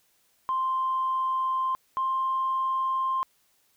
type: tone pair in turn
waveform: sine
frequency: 1046 / 1053.3 Hz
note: C6 / C6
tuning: -1 / +11 cents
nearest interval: unison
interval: 12 cents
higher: second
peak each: -23 dBFS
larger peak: neither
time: 0.49-1.75 / 1.97-3.23 s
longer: neither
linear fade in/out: 0 ms
effects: tanh soft clip ceiling -19 dBFS + white hiss -67 dBFS RMS until 3.76 s